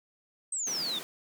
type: exponential sweep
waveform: sine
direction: down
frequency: 8400 to 3485 Hz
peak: -30 dBFS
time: 0.52-0.99 s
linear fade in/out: 5 ms
type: high-pass noise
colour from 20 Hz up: pink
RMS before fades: -42 dBFS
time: 0.67-1.03 s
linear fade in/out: 0 ms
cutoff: 150 Hz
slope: 96 dB/octave
effects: none